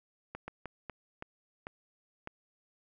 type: slowing click train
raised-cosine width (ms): 0.5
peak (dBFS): -25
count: 7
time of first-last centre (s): 0.35-2.274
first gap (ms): 130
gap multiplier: 1.36
effects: none